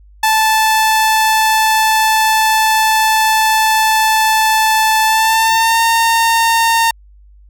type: tone with pitch glide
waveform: sawtooth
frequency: 876 to 914.8 Hz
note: A5 to A#5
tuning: -8 to -33 cents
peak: -6 dBFS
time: 0.23-6.91 s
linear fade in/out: 5 ms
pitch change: +75 cents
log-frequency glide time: 5.05-5.82 s
effects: added 50 Hz sine -40 dBFS peak until 7.49 s